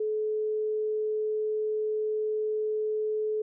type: tone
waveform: sine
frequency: 429.7 Hz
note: A4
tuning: 41 cents flat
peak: -26 dBFS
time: 0-3.42 s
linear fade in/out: 5 ms
effects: none